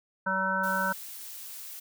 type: harmonic tone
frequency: 190 Hz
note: F#3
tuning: 46 cents sharp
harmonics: 1 / 3 / 5 / 7 / 8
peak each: -35 / -35 / -31 / -33 / -29 dBFS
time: 0.26-0.93 s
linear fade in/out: 10 ms
type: noise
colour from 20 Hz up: blue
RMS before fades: -42 dBFS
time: 0.63-1.8 s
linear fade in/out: 10 ms
effects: none